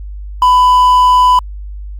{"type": "tone with quantisation", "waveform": "triangle", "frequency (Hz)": 999, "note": "B5", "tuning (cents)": 20, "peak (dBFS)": -3, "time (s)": [0.42, 1.39], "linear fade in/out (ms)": 2, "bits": 5, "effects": ["added 50 Hz sine -23 dBFS peak until 1.99 s", "Opus 48 kbps"]}